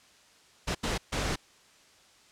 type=noise bursts at uneven times; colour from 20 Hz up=pink; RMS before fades=-30 dBFS; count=3; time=0.67-0.75 / 0.83-0.98 / 1.12-1.36 s; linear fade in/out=10 ms; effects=white hiss -59 dBFS RMS until 2.31 s + low-pass 7000 Hz 12 dB/octave